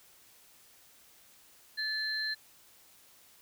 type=tone pair together; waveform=sine; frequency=1737 / 4131 Hz; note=A6 / C8; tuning=-23 / -23 cents; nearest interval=octave + minor third; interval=1500 cents; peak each=-34 / -34 dBFS; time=1.77-2.35 s; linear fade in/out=20 ms; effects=white hiss -60 dBFS RMS until 3.41 s